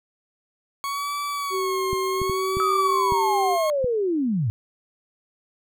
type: tone with vibrato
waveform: 40% pulse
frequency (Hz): 1108.7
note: C#6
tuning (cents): 0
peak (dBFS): -25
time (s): 0.84-3.7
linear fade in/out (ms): 0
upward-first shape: sine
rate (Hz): 0.67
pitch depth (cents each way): 69
type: tone with pitch glide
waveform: sine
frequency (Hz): 380 to 390.7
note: F#4 to G4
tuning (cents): +46 to -6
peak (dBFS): -24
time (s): 1.5-3.58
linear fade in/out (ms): 50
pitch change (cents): +48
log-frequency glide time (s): 2.53-3.17
type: clicks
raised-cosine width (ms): 5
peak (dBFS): -18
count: 6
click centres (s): 1.931 / 2.217 / 2.297 / 2.57 / 3.122 / 3.844
type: linear sweep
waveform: sine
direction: down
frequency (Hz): 1291 to 98.3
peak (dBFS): -20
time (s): 2.6-4.5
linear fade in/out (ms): 0
effects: none

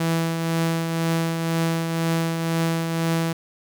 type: tone with tremolo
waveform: sawtooth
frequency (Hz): 164.81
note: E3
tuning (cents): 0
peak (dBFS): -15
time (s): 0-3.33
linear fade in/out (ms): 5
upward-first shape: triangle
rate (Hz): 2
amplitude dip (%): 45
effects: none

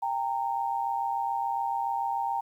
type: tone pair together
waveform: sine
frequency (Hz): 794 / 921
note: G5 / A#5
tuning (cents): +22 / -21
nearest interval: minor third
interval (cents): 257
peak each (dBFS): -30 / -29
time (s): 0.02-2.41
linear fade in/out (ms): 10
effects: 10-bit

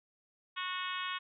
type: harmonic tone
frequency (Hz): 366.8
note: F#4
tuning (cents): -15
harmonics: 3 / 4 / 5 / 6 / 7 / 8 / 9 / 10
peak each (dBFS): -39 / -43 / -44 / -46 / -44 / -45 / -44 / -48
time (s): 0.56-1.19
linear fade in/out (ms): 20
effects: none

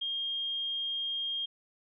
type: tone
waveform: sine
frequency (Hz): 3225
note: G7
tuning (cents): +48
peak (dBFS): -31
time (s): 0.01-1.46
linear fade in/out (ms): 10
effects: none

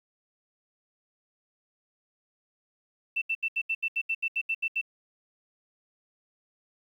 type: tone bursts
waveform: sine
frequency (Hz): 2674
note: E7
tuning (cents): +24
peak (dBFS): -25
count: 13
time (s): 3.16-4.814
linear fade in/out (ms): 10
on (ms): 58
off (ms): 75
effects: 10-bit

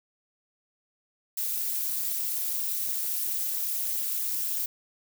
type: noise with amplitude modulation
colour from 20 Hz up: violet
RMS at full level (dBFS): -26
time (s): 1.37-4.66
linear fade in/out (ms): 5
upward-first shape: sine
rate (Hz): 265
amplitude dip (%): 85
effects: none

